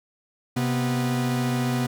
45% pulse tone pair together, 129.2 / 243.9 Hz, C3 / B3, -21 / -21 cents, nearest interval major seventh, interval 1100 cents, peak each -25 / -25 dBFS, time 0.56-1.87 s, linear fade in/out 10 ms, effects none

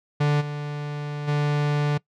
45% pulse tone with level steps, 146.83 Hz, D3, in tune, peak -18 / -28 / -20 dBFS, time 0.2-1.98 s, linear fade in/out 10 ms, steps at 0.4 / 1.27 s, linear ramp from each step 20 ms, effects noise-tail reverb RT60 0.1 s tail -22 dB re dry + low-pass 4000 Hz 12 dB/octave

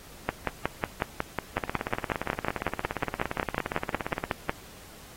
two click trains, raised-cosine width 0.5 ms, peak -14 / -10 dBFS, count 47 / 24, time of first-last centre 1.58-4.239 / 0.29-4.495 s, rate 17.3 / 5.47 Hz, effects pink hiss -49 dBFS RMS until 5.16 s + AAC 48 kbps

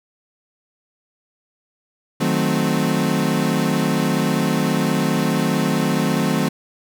35% pulse chord, D# diminished seventh, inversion none, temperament equal, 155.56 / 185 / 220 / 261.6 Hz, D#3 / F#3 / A3 / C4, 0 / 0 / 0 / 0 cents, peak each -21 dBFS, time 2.2-6.49 s, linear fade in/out 10 ms, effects none

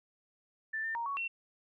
sine tone with pitch steps, 1768 / 1801 / 933 / 1117 / 2717 Hz, A6 / A6 / A#5 / C#6 / F7, +8 / +40 / +1 / +13 / -48 cents, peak -33 dBFS, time 0.73-1.28 s, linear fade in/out 10 ms, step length 110 ms, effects none

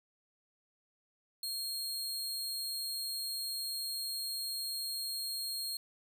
sawtooth tone, 4247 Hz, C8, 25 cents sharp, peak -33 dBFS, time 1.43-5.77 s, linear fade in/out 2 ms, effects none

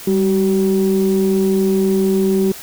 sine tone pair together, 196 / 380.2 Hz, G3 / F#4, 0 / +47 cents, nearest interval major seventh, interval 1147 cents, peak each -14 dBFS, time 0.07-2.52 s, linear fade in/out 5 ms, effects tanh soft clip ceiling -7 dBFS + white hiss -34 dBFS RMS until 2.62 s

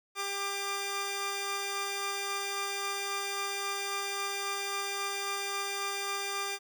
10% pulse tone pair together, 398.2 / 1190.9 Hz, G4 / D6, +27 / +24 cents, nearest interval octave + perfect fifth, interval 1897 cents, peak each -27 / -27 dBFS, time 0.15-6.59 s, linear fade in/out 50 ms, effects none

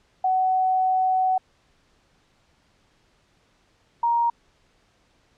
sine tone pair in turn, 749 / 938.5 Hz, F#5 / A#5, +21 / +11 cents, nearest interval major third, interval 390 cents, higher second, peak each -18 dBFS, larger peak neither, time 0.24-1.38 / 4.03-4.3 s, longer first, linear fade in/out 5 ms, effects pink hiss -63 dBFS RMS until 5.37 s + low-pass 6000 Hz 12 dB/octave

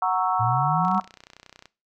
sine chord, F# dominant seventh, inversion none, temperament equal, 740 / 932.3 / 1108.7 / 1318.5 Hz, F#5 / A#5 / C#6 / E6, 0 / 0 / 0 / 0 cents, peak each -24 / -26 / -26 / -27 dBFS, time 0.02-1 s, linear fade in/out 2 ms
sine exponential sweep, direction up, 110 to 203.8 Hz, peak -24 dBFS, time 0.39-1 s, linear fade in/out 20 ms
click train, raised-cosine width 0.2 ms, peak -27 dBFS, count 26, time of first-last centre 0.85-1.656 s, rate 31 Hz
effects noise-tail reverb RT60 0.3 s tail -20 dB re dry

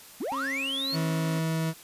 triangle linear sweep, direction up, 185 to 4478 Hz, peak -27 dBFS, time 0.2-0.96 s, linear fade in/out 10 ms
35% pulse tone with tremolo, 270.7 Hz, C#4, 41 cents flat, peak -32 dBFS, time 0.32-1.39 s, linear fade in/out 0 ms, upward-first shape sine, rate 1.9 Hz, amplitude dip 25%
40% pulse tone, 161.5 Hz, E3, 35 cents flat, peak -25 dBFS, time 0.92-1.74 s, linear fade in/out 50 ms
effects white hiss -49 dBFS RMS until 1.83 s + resampled to 32000 Hz

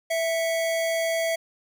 square tone pair together, 659.1 / 2217 Hz, E5 / C#7, 0 / 0 cents, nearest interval octave + major sixth, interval 2100 cents, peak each -24 / -34 dBFS, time 0.1-1.36 s, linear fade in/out 10 ms, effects none

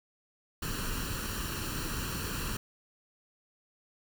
pink noise with comb filter, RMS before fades -35 dBFS, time 0.62-2.57 s, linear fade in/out 5 ms, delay 0.7 ms, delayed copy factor +0.7, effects none

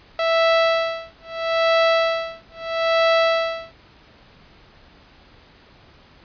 sawtooth tone with tremolo, 659 Hz, E5, 1 cent flat, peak -10 dBFS, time 0.19-3.72 s, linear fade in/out 2 ms, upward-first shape sine, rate 0.77 Hz, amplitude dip 100%, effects pink hiss -50 dBFS RMS until 6.24 s + resampled to 11025 Hz

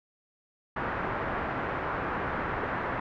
white low-pass noise, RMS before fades -32 dBFS, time 0.76-3 s, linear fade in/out 5 ms, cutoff 1600 Hz, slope 24 dB/octave, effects none

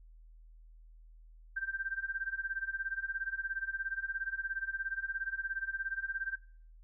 sine tone with tremolo, 1571 Hz, G6, 3 cents sharp, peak -31 dBFS, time 1.56-6.36 s, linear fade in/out 10 ms, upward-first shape sine, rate 17 Hz, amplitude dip 85%, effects noise-tail reverb RT60 0.5 s tail -21 dB re dry + added 40 Hz sine -53 dBFS peak until 6.83 s

